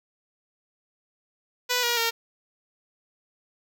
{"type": "tone with pitch steps", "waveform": "5% pulse", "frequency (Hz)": [493.9, 476.8, 460.3], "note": ["B4", "A#4", "A#4"], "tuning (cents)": [0, 39, -22], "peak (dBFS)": -11, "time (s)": [1.69, 2.11], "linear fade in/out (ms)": 20, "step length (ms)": 140, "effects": []}